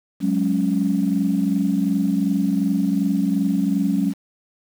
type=chord; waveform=sine; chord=F# suspended second; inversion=none; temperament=equal; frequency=185 / 207.7 / 277.2 Hz; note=F#3 / G#3 / C#4; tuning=0 / 0 / 0 cents; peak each=-21 dBFS; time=0.2-4.14 s; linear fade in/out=50 ms; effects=tanh soft clip ceiling -8 dBFS + 7-bit